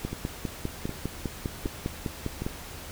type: two click trains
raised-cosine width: 3 ms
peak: -16 / -19 dBFS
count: 13 / 4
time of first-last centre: 0.05-2.464 / 0.13-2.42 s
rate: 4.97 / 1.31 Hz
effects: added 77 Hz sine -48 dBFS peak until 2.91 s + pink hiss -42 dBFS RMS until 2.91 s

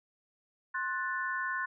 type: chord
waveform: sine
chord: F# diminished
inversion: second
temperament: equal with one note detuned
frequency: 1056.8 / 1480 / 1760 Hz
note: C6 / F#6 / A6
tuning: +17 / 0 / 0 cents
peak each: -36 / -35 / -36 dBFS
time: 0.74-1.66 s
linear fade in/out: 10 ms
effects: none

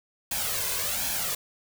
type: noise with flanger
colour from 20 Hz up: white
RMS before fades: -29 dBFS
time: 0.31-1.35 s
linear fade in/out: 5 ms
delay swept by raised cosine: 1.2 to 1.98 ms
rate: 1.3 Hz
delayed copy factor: +0.7
effects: none

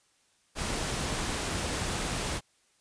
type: noise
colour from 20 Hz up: pink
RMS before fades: -32 dBFS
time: 0.55-2.41 s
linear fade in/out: 50 ms
effects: white hiss -68 dBFS RMS until 2.8 s + resampled to 22050 Hz

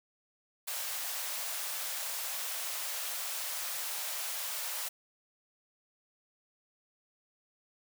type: high-pass noise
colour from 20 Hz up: white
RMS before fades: -37 dBFS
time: 0.67-4.89 s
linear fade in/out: 10 ms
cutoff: 520 Hz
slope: 48 dB/octave
effects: none

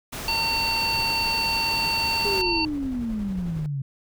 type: noise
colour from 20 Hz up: pink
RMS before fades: -33 dBFS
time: 0.12-2.42 s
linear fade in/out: 10 ms
type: harmonic tone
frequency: 909 Hz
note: A#5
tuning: 44 cents flat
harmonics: 1 / 3 / 5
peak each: -28 / -26 / -25 dBFS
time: 0.28-2.65 s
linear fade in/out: 2 ms
type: exponential sweep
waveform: sine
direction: down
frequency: 415.3 to 133.2 Hz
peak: -25 dBFS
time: 2.25-3.82 s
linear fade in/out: 5 ms
type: noise with tremolo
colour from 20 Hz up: brown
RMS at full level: -36 dBFS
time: 2.28-3.66 s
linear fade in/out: 0 ms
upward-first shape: square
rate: 11 Hz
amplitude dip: 25%
effects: none

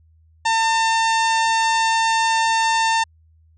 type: harmonic tone with a mistuned harmonic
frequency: 901 Hz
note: A5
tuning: 41 cents sharp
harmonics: 1 / 2 / 3 / 4 / 5 / 6 / 7 / 8 / 9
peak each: -17 / -23 / -27 / -29 / -31 / -33 / -34 / -35 / -36 dBFS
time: 0.45-3.04 s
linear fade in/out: 10 ms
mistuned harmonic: 8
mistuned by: -43 cents
effects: added 80 Hz sine -51 dBFS peak until 3.57 s

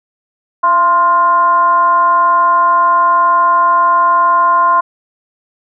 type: tone with frequency modulation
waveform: sine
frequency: 1046.5 Hz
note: C6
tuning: in tune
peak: -7 dBFS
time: 0.63-4.81 s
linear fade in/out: 10 ms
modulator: 366 Hz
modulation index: 0.51
effects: none

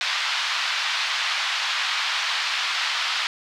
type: band-pass noise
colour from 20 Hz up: white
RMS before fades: -25 dBFS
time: 0.01-3.27 s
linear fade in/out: 0 ms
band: 940 to 4300 Hz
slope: 24 dB/octave
effects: none

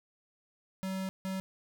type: tone bursts at uneven times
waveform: square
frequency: 190 Hz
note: F#3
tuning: 46 cents sharp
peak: -34 dBFS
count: 2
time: 0.83-1.09 / 1.25-1.4 s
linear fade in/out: 0 ms
effects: none

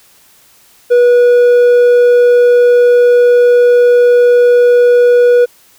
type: tone with hard clipping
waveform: sine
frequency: 486 Hz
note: B4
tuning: 28 cents flat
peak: -5 dBFS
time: 0.9-5.46 s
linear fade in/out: 20 ms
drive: 3 dB
effects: white hiss -46 dBFS RMS until 5.78 s

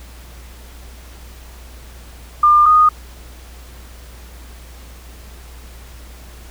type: tone pair in turn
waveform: sine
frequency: 1200 / 1234.4 Hz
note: D6 / D#6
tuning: +37 / -14 cents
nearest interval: unison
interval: 49 cents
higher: second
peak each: -7 dBFS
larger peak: neither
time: 2.43-2.66 / 2.66-2.89 s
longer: neither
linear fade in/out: 5 ms
effects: added 60 Hz sine -36 dBFS peak until 6.5 s + pink hiss -43 dBFS RMS until 6.5 s

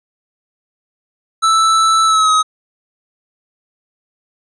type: tone with pitch glide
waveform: square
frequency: 1318.5 to 1267.7 Hz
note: E6 to D#6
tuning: 0 to +32 cents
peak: -10 dBFS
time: 1.42-2.43 s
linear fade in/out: 20 ms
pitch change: -68 cents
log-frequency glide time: 2.05-2.31 s
effects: resampled to 22050 Hz

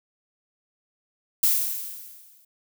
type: noise with exponential decay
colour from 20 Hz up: violet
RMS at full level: -18 dBFS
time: 1.43-2.45 s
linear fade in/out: 5 ms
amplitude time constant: 220 ms
effects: none

